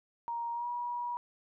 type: tone with pitch glide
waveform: sine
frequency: 938 to 963.8 Hz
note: A#5 to B5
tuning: +11 to -43 cents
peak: -33 dBFS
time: 0.28-1.17 s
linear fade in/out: 0 ms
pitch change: +46 cents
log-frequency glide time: 0.53-0.67 s
effects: none